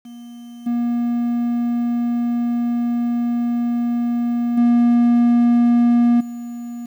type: tone with level steps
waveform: triangle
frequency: 238.4 Hz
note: A#3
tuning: 39 cents sharp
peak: -32 / -15 / -9 / -25 dBFS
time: 0.05-6.86 s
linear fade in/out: 5 ms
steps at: 0.66 / 4.57 / 6.2 s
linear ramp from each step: 10 ms
effects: 8-bit